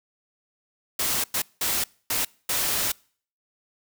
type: noise bursts at uneven times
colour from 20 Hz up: white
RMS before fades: -25 dBFS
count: 5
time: 0.99-1.24 / 1.34-1.42 / 1.61-1.84 / 2.1-2.25 / 2.49-2.92 s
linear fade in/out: 5 ms
effects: noise-tail reverb RT60 0.5 s tail -26 dB re dry